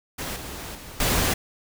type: noise with level steps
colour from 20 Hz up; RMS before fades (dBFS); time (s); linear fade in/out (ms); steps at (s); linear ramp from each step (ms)
pink; -31 / -36 / -41 / -22; 0.18-1.34; 10; 0.36 / 0.75 / 1; 2
effects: none